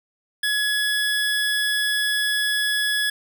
25% pulse tone, 1690 Hz, G#6, 30 cents sharp, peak -16 dBFS, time 0.43-3.1 s, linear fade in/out 5 ms, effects none

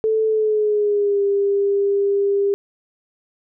sine tone with pitch glide, 438.9 to 400.2 Hz, A4 to G4, -4 to +36 cents, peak -15 dBFS, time 0.04-2.54 s, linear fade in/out 0 ms, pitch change -160 cents, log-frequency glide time 0.26-1.22 s, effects none

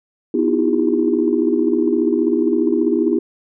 sine tone cluster, 247 / 310.8 / 325.8 / 345.9 / 402.5 Hz, B3 / D#4 / E4 / F4 / G4, 0 / -2 / -20 / -17 / +46 cents, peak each -20 dBFS, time 0.34-3.19 s, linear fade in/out 5 ms, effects tanh soft clip ceiling -3 dBFS

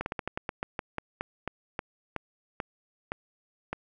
slowing click train, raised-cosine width 0.5 ms, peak -16 dBFS, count 17, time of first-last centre 0.01-3.73 s, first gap 51 ms, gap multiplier 1.18, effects none

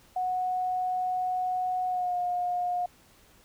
sine tone with pitch glide, 735 to 714.5 Hz, F#5 to F5, -12 to +39 cents, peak -26 dBFS, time 0.16-2.86 s, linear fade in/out 5 ms, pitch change -49 cents, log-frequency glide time 1.87-2.16 s, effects pink hiss -59 dBFS RMS until 3.44 s

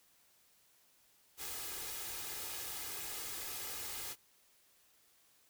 white noise with comb filter, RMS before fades -43 dBFS, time 1.37-4.16 s, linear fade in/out 50 ms, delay 2.4 ms, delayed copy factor +0.55, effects white hiss -69 dBFS RMS until 5.49 s

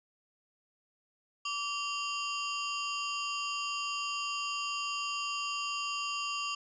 sawtooth ring-modulated tone, 1969 Hz, B6, 6 cents flat, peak -26 dBFS, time 1.45-6.55 s, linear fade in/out 5 ms, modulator 812 Hz, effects resampled to 16000 Hz

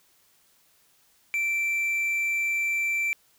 triangle tone with quantisation, 2341 Hz, D7, 6 cents flat, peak -22 dBFS, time 1.34-3.13 s, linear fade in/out 0 ms, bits 8, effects white hiss -63 dBFS RMS until 3.38 s

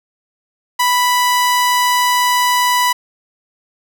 sawtooth tone, 987.8 Hz, B5, in tune, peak -8 dBFS, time 0.79-2.93 s, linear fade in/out 10 ms, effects none

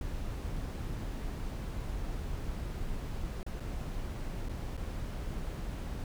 brown noise with dropouts, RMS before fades -37 dBFS, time 0.01-6.04 s, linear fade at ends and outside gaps 2 ms, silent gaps 3.431-3.464 / 3.599-3.603 / 4.487-4.493 / 4.769-4.775 s, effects none

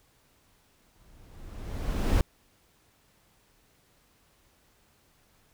brown noise with exponential growth, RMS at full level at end -20 dBFS, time 0.96-2.21 s, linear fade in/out 1 ms, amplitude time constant 270 ms, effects pink hiss -65 dBFS RMS until 5.53 s

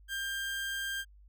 30% pulse tone, 1592 Hz, G6, 26 cents sharp, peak -31 dBFS, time 0.08-1.05 s, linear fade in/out 50 ms, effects added 50 Hz sine -54 dBFS peak until 1.28 s

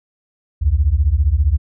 sine beating tone pair, 65.41 / 80.41 Hz, C2 / E2, 0 / -42 cents, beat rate 15 Hz, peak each -14 dBFS, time 0.61-1.58 s, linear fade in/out 20 ms, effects tanh soft clip ceiling -4 dBFS

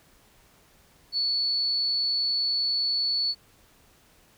sine tone, 4435 Hz, C#8, in tune, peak -23 dBFS, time 1.12-3.35 s, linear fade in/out 50 ms, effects pink hiss -59 dBFS RMS until 4.37 s

